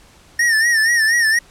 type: tone with vibrato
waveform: square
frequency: 1827 Hz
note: A#6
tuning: 35 cents flat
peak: -13 dBFS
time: 0.39-1.39 s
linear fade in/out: 5 ms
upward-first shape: sine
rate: 4.2 Hz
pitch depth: 84 cents each way
effects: pink hiss -48 dBFS RMS until 1.5 s + low-pass 10000 Hz 12 dB/octave